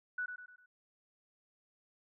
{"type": "tone with echo", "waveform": "sine", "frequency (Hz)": 1480, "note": "F#6", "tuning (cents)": 0, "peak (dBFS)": -34, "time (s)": [0.18, 0.26], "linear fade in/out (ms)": 5, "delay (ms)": 100, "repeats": 4, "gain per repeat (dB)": -7, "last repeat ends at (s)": 0.66, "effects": []}